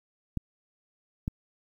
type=clicks; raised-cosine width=5 ms; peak=-17 dBFS; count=2; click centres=0.373 / 1.279 s; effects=9-bit